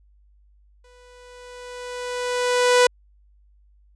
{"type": "tone with exponential growth", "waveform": "sawtooth", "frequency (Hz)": 493.9, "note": "B4", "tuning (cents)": 0, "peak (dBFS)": -8, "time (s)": [0.84, 2.87], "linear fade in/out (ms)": 5, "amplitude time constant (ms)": 440, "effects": ["added 50 Hz sine -53 dBFS peak until 3.95 s", "resampled to 22050 Hz"]}